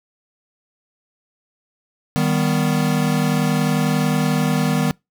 square chord, Eb augmented, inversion none, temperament equal, 155.56 / 196 / 246.9 Hz, Eb3 / G3 / B3, 0 / 0 / 0 cents, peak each -20 / -23 / -22 dBFS, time 2.16-4.91 s, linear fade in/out 0 ms, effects noise-tail reverb RT60 0.2 s tail -25 dB re dry

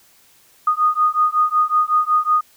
sine beating tone pair, 1233 / 1238.4 Hz, D#6 / D#6, -16 / -9 cents, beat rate 5.4 Hz, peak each -17 dBFS, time 0.67-2.41 s, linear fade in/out 5 ms, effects white hiss -53 dBFS RMS until 2.56 s

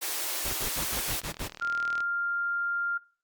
white high-pass noise, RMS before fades -32 dBFS, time 0.01-1.21 s, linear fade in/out 20 ms, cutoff 280 Hz, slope 96 dB/octave
pink noise bursts, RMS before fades -34 dBFS, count 7, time 0.44-1.487 s, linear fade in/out 20 ms, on 99 ms, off 59 ms
click train, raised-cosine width 0.2 ms, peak -24 dBFS, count 46, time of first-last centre 0.86-2.005 s, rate 39.3 Hz
sine tone, 1396.9 Hz, F6, in tune, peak -27 dBFS, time 1.61-2.98 s, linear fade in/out 10 ms
effects noise-tail reverb RT60 0.4 s tail -21 dB re dry + Opus 48 kbps

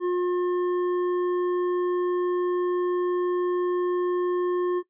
sine tone with hard clipping, 357.4 Hz, F4, 40 cents sharp, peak -23 dBFS, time 0-4.83 s, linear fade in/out 50 ms, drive 7 dB, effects noise-tail reverb RT60 0.1 s tail -17 dB re dry + resampled to 8000 Hz

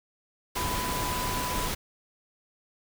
sine tone in noise, 995 Hz, B5, 13 cents sharp, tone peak -32 dBFS, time 0.56-1.68 s, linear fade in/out 10 ms, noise pink, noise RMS -31 dBFS, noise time 0.55-1.75 s, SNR -4 dB, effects none

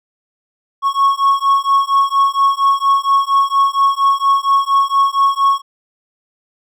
triangle beating tone pair, 1100 / 1104.3 Hz, C#6 / C#6, -14 / -7 cents, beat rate 4.3 Hz, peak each -12 dBFS, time 0.82-5.62 s, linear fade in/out 50 ms, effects none

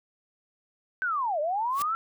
sine linear two-way sweep, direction down then up, 1553 to 575 to 1362 Hz, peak -25 dBFS, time 1.02-1.95 s, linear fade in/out 0 ms, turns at 1.4 s
white noise with exponential growth, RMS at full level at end -32 dBFS, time 1.7-1.82 s, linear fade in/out 0 ms, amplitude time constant 26 ms
effects none

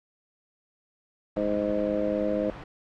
pink noise, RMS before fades -40 dBFS, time 1.36-2.64 s, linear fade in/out 5 ms
harmonic tone, 103.83 Hz, G#2, in tune, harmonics 2 / 3 / 4 / 5 / 6, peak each -32 / -30 / -37 / -28 / -30 dBFS, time 1.37-2.5 s, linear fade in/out 0 ms
effects low-pass 2000 Hz 12 dB/octave

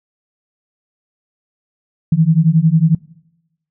sine beating tone pair, 155.56 / 166.56 Hz, D#3 / E3, 0 / +18 cents, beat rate 11 Hz, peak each -12 dBFS, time 2.12-2.95 s, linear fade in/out 5 ms, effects noise-tail reverb RT60 0.9 s tail -24 dB re dry

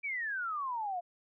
sine exponential sweep, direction down, 2356 to 686 Hz, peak -33 dBFS, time 0.03-1.01 s, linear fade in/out 20 ms, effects none

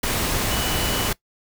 sine tone in noise, 2960 Hz, F#7, in tune, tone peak -30 dBFS, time 0.51-1.09 s, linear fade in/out 5 ms, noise pink, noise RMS -23 dBFS, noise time 0.03-1.13 s, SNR -10 dB, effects noise-tail reverb RT60 0.1 s tail -20 dB re dry

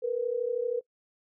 sine tone pair together, 461.1 / 493.9 Hz, A#4 / B4, -19 / 0 cents, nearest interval minor second, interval 119 cents, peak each -30 / -29 dBFS, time 0.02-0.81 s, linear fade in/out 20 ms, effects noise-tail reverb RT60 0.1 s tail -22 dB re dry

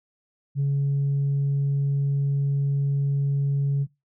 sine tone, 140 Hz, C#3, 18 cents sharp, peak -18 dBFS, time 0.55-3.87 s, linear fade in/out 50 ms, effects noise-tail reverb RT60 0.2 s tail -21 dB re dry + tanh soft clip ceiling -18 dBFS

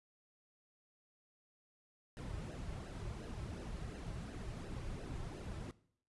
brown noise with flanger, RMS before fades -45 dBFS, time 2.17-5.71 s, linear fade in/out 0 ms, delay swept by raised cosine 0.86 to 4.26 ms, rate 2.8 Hz, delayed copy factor -0.7, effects noise-tail reverb RT60 0.6 s tail -19 dB re dry + resampled to 24000 Hz

